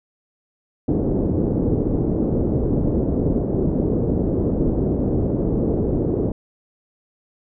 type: low-pass noise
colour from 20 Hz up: white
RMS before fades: -20 dBFS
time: 0.88-6.32 s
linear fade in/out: 5 ms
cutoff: 410 Hz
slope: 24 dB/octave
effects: none